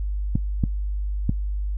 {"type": "clicks", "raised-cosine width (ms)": 5, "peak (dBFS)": -7, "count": 3, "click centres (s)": [0.355, 0.638, 1.294], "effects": ["noise-tail reverb RT60 0.1 s tail -21 dB re dry", "added 50 Hz sine -23 dBFS peak until 1.77 s"]}